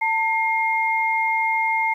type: tone pair together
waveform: sine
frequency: 896.3 / 2129 Hz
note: A5 / C7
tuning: +32 / +30 cents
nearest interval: octave + minor third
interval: 1498 cents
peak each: -21 dBFS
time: 0.01-1.94 s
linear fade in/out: 10 ms
effects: 9-bit